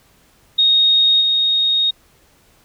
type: tone with level steps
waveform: sine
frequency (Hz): 3729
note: A#7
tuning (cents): 0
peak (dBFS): -10 / -13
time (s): 0.58-1.91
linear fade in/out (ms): 10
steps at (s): 1.2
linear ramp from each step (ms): 20
effects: pink hiss -54 dBFS RMS until 2.64 s